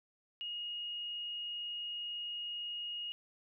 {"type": "tone", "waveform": "sine", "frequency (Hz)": 2871, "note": "F7", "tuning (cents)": 47, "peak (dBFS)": -38, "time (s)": [0.41, 3.12], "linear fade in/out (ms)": 0, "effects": []}